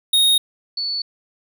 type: tone pair in turn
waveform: square / sine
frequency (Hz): 3729 / 4451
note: A#7 / C#8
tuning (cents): 0 / +6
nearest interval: minor third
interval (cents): 306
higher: second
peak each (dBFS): -13 / -21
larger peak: first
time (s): 0.13-0.38 / 0.77-1.02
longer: neither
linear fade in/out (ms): 5
effects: none